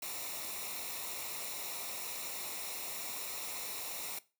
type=noise with comb filter; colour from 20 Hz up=white; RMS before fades=-41 dBFS; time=0.02-4.19 s; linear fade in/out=5 ms; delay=0.63 ms; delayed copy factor=-0.65; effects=noise-tail reverb RT60 0.3 s tail -19 dB re dry